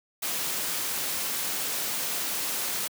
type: noise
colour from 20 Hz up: white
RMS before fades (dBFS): -30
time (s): 0.22-2.88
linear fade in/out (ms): 10
effects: high-pass 150 Hz 12 dB/octave